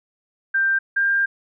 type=tone pair in turn; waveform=sine; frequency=1575 / 1596.1 Hz; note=G6 / G6; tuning=+8 / +31 cents; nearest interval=unison; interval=23 cents; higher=second; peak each=-16 dBFS; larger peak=neither; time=0.54-0.79 / 0.96-1.26 s; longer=second; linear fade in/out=10 ms; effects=none